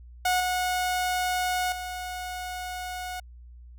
sawtooth tone with level steps, 730 Hz, F#5, 24 cents flat, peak -18 / -21 / -29 dBFS, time 0.25-3.2 s, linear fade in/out 5 ms, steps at 0.4 / 1.72 s, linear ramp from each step 2 ms, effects added 60 Hz sine -44 dBFS peak until 3.78 s

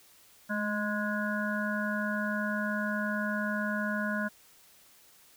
harmonic tone with a mistuned harmonic, 207.7 Hz, G#3, in tune, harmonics 1 / 3 / 5 / 7 / 8, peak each -32 / -37 / -40 / -34 / -38 dBFS, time 0.49-4.29 s, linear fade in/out 20 ms, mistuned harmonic 1, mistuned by +30 cents, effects white hiss -59 dBFS RMS until 5.36 s

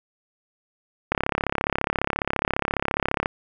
click train, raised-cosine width 0.5 ms, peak -6 dBFS, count 75, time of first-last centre 1.12-3.259 s, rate 34.6 Hz, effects none

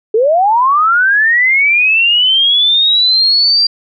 sine linear sweep, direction up, 414.9 to 4755 Hz, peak -7 dBFS, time 0.14-3.67 s, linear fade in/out 5 ms, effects none

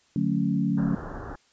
sine chord, D major seventh, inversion none, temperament equal with one note detuned, 146.83 / 182.87 / 220 / 277.2 Hz, D3 / F#3 / A3 / C#4, 0 / -20 / 0 / 0 cents, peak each -29 / -26 / -27 / -28 dBFS, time 0.16-0.95 s, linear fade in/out 2 ms
pink low-pass noise, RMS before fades -37 dBFS, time 0.77-1.36 s, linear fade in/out 10 ms, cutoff 1700 Hz, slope 96 dB/octave
effects white hiss -63 dBFS RMS until 1.52 s + resampled to 16000 Hz

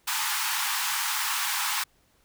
pink high-pass noise, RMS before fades -28 dBFS, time 0.07-1.84 s, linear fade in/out 10 ms, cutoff 820 Hz, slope 96 dB/octave, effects pink hiss -65 dBFS RMS until 2.24 s

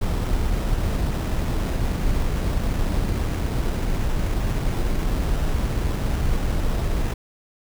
brown noise with sample-and-hold, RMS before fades -22 dBFS, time 0.01-7.14 s, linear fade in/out 10 ms, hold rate 4410 Hz, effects none

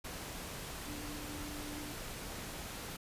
sine tone in noise, 295.4 Hz, D4, 10 cents sharp, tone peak -46 dBFS, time 0.86-1.93 s, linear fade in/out 10 ms, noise pink, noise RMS -44 dBFS, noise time 0.04-2.97 s, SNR -5 dB, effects resampled to 32000 Hz

